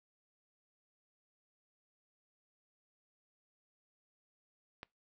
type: click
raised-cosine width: 0.3 ms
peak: -28 dBFS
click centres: 4.831 s
effects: noise-tail reverb RT60 0.2 s tail -25 dB re dry